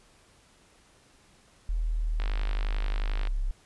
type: linear sweep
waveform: sine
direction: down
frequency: 40.59 to 33.57 Hz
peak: -25 dBFS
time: 1.69-3.51 s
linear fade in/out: 0 ms
type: click train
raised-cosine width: 0.3 ms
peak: -21 dBFS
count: 56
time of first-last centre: 2.2-3.272 s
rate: 51.3 Hz
effects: pink hiss -60 dBFS RMS until 3.65 s + resampled to 24000 Hz